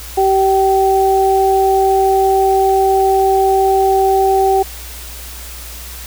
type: tone pair together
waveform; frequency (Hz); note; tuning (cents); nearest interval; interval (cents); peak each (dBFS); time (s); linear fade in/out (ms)
sine; 386.3 / 770.7; G4 / G5; -25 / -30; octave; 1195; -12 / -12; 0.17-4.63; 10
effects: added 60 Hz sine -31 dBFS peak until 6.06 s + white hiss -32 dBFS RMS until 6.06 s